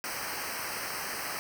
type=noise with comb filter; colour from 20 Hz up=pink; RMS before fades=-36 dBFS; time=0.04-1.39 s; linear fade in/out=0 ms; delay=0.28 ms; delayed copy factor=-1; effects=none